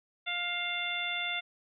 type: harmonic tone with a mistuned harmonic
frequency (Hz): 704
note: F5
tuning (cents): +14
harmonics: 1 / 2 / 3 / 4 / 5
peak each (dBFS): -41 / -40 / -35 / -38 / -36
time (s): 0.26-1.41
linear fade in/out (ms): 20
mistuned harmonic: 4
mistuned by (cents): -37
effects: none